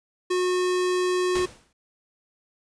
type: tone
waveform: square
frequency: 363.6 Hz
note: F#4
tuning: 30 cents flat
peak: -22 dBFS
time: 0.3-1.46 s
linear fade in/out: 10 ms
type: noise with exponential decay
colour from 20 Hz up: pink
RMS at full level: -30 dBFS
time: 1.35-1.73 s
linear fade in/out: 5 ms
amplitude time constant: 81 ms
effects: resampled to 22050 Hz